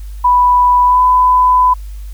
sine tone with pitch glide, 987.8 to 1002.2 Hz, B5 to B5, 0 to +25 cents, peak -6 dBFS, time 0.24-1.74 s, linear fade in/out 10 ms, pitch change +25 cents, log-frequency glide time 0.84-1.01 s, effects added 50 Hz sine -24 dBFS peak until 2.13 s + white hiss -47 dBFS RMS until 2.13 s

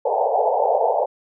white band-pass noise, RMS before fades -19 dBFS, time 0.05-1.06 s, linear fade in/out 10 ms, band 440 to 880 Hz, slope 96 dB/octave, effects none

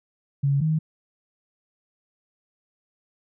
sine tone pair in turn, 139.9 / 157.03 Hz, C#3 / D#3, +16 / +16 cents, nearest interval major second, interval 200 cents, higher second, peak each -18 / -19 dBFS, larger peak first, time 0.43-0.61 / 0.61-0.79 s, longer neither, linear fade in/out 10 ms, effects none

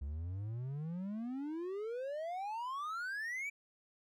triangle exponential sweep, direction up, 67.4 to 2342 Hz, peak -36 dBFS, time 0.01-3.5 s, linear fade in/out 10 ms, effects none

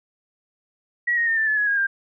sine tone with pitch steps, 1919 / 1868.7 / 1819.7 / 1772 / 1725.5 / 1680.3 / 1636.2 / 1593.3 Hz, A#6 / A#6 / A#6 / A6 / A6 / G#6 / G#6 / G6, +50 / +4 / -42 / +12 / -34 / +20 / -26 / +28 cents, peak -18 dBFS, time 1.07-1.87 s, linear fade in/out 10 ms, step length 100 ms, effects none

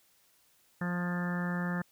harmonic tone with a mistuned harmonic, 176.3 Hz, F3, 17 cents sharp, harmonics 1 / 2 / 3 / 4 / 5 / 6 / 7 / 8 / 9 / 10, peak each -31 / -46 / -44 / -48 / -46 / -49 / -45 / -45 / -45 / -41 dBFS, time 0.81-1.82 s, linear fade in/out 5 ms, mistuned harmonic 9, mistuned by +20 cents, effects white hiss -67 dBFS RMS until 1.91 s

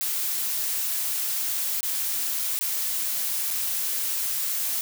blue noise with dropouts, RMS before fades -27 dBFS, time 0.01-4.81 s, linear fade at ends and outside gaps 0 ms, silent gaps 1.807-1.83 / 2.59-2.61 / 3.505-3.509 s, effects none

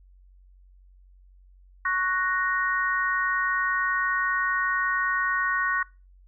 sine chord, F# major, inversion second, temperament equal, 1108.7 / 1480 / 1864.7 Hz, C#6 / F#6 / A#6, 0 / 0 / 0 cents, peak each -27 dBFS, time 1.85-5.83 s, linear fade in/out 5 ms, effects noise-tail reverb RT60 0.3 s tail -23 dB re dry + added 46 Hz sine -51 dBFS peak until 6.27 s

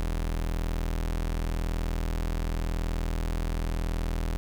35% pulse tone, 40.91 Hz, E1, 12 cents flat, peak -25 dBFS, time 0-4.37 s, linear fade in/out 0 ms, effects none

